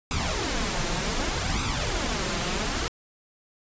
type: noise with flanger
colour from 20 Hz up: pink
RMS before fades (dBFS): -27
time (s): 0.11-2.88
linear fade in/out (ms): 0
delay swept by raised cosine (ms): 0.8 to 5.8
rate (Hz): 0.66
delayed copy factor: +0.65
effects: resampled to 16000 Hz